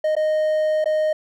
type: tone with dropouts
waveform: triangle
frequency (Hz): 619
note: D#5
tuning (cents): -9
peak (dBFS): -15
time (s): 0.04-1.13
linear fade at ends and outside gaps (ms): 5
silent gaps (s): 0.153-0.165 / 0.843-0.857
effects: none